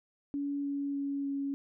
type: tone with pitch steps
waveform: sine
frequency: 283.6 / 281.8 / 280 / 278.2 Hz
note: C#4 / C#4 / C#4 / C#4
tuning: +40 / +29 / +18 / +6 cents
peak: -31 dBFS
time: 0.34-1.54 s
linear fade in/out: 0 ms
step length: 300 ms
effects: none